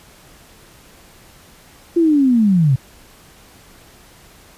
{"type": "linear sweep", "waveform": "sine", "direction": "down", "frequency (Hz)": [347.2, 123.47], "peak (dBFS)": -10, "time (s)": [1.96, 2.76], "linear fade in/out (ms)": 10, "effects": ["pink hiss -46 dBFS RMS until 4.57 s", "resampled to 32000 Hz"]}